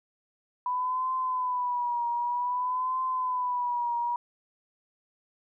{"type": "tone with vibrato", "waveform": "sine", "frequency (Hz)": 990, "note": "B5", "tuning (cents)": 4, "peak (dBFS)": -26, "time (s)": [0.66, 4.16], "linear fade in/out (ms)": 2, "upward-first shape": "triangle", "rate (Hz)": 0.53, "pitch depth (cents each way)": 78, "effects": []}